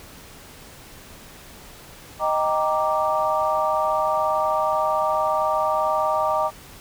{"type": "chord", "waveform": "sine", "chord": "Eb major seventh", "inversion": "none", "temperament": "equal", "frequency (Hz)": [622.3, 784, 932.3, 1174.7], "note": ["Eb5", "G5", "Bb5", "D6"], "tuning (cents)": [0, 0, 0, 0], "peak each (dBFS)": [-23, -26, -25, -24], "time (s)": [2.19, 6.51], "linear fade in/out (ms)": 50, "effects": ["pink hiss -44 dBFS RMS until 6.8 s"]}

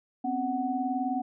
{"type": "tone cluster", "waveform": "sine", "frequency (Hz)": [251.6, 270.9, 744], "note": ["B3", "C#4", "F#5"], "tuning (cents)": [32, -40, 9], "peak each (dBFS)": [-32, -32, -30], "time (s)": [0.24, 1.22], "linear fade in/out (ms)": 10, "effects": []}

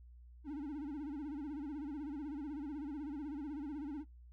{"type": "tone with vibrato", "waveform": "triangle", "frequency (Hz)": 291.3, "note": "D4", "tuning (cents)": -14, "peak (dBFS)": -38, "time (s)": [0.44, 4.05], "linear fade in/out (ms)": 50, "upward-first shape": "sine", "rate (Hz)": 16, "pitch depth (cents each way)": 130, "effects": ["noise-tail reverb RT60 0.2 s tail -24 dB re dry", "added 60 Hz sine -54 dBFS peak until 4.32 s"]}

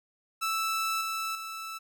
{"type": "tone with level steps", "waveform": "sawtooth", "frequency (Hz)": 1318.5, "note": "E6", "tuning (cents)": 0, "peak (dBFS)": [-24, -27, -33], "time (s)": [0.41, 1.79], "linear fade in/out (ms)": 20, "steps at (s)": [1.01, 1.35], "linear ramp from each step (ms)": 2, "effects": []}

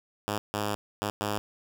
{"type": "tone bursts at uneven times", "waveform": "5% pulse", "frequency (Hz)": 103.83, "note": "G#2", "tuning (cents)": 0, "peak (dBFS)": -17, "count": 4, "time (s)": [[0.28, 0.38], [0.54, 0.75], [1.02, 1.1], [1.21, 1.38]], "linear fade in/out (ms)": 0, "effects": []}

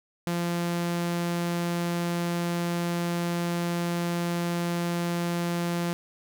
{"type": "tone", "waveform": "sawtooth", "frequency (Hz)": 172.4, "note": "F3", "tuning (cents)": -22, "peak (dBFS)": -22, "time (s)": [0.27, 5.93], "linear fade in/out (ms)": 0, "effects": []}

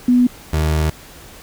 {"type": "tone pair in turn", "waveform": ["sine", "30% pulse"], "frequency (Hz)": [246.9, 77.58], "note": ["B3", "D#2"], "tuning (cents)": [0, -4], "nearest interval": "octave + minor sixth", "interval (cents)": 2004, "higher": "first", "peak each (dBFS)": [-9, -12], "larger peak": "first", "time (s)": [[0.08, 0.27], [0.53, 0.9]], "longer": "second", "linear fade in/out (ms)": 5, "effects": ["pink hiss -40 dBFS RMS until 1.42 s"]}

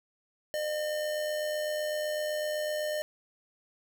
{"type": "tone with amplitude modulation", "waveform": "square", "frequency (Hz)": 606, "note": "D#5", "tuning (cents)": -46, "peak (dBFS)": -29, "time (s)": [0.54, 3.02], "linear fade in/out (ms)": 0, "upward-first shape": "sine", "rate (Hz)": 87.9, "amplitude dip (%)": 35, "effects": []}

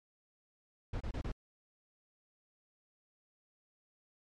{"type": "noise bursts", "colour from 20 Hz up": "brown", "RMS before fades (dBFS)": -37, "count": 4, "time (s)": [0.93, 1.318], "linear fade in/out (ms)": 5, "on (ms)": 76, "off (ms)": 28, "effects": ["low-pass 5000 Hz 12 dB/octave", "MP3 96 kbps"]}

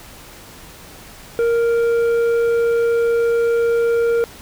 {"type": "tone with tanh clipping", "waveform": "sine", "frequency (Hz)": 466.2, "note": "A#4", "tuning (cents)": 0, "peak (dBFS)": -15, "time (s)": [1.39, 4.24], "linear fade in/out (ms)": 0, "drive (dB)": 7, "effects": ["pink hiss -40 dBFS RMS until 4.41 s"]}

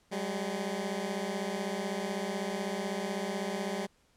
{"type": "beating tone pair", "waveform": "15% pulse", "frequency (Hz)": [190, 206], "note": ["F#3", "G#3"], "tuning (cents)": [46, -14], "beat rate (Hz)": 16, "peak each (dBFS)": -29, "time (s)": [0.11, 3.87], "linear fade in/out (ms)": 20, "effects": ["pink hiss -68 dBFS RMS until 4.16 s", "low-pass 10000 Hz 12 dB/octave"]}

